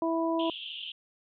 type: harmonic tone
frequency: 329 Hz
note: E4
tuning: 3 cents flat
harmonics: 1 / 2 / 3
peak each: -28 / -31 / -33 dBFS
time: 0.02-0.5 s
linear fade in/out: 2 ms
type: band-pass noise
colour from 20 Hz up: white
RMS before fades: -40 dBFS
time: 0.39-0.92 s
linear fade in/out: 5 ms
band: 2800 to 3400 Hz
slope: 96 dB/octave
effects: none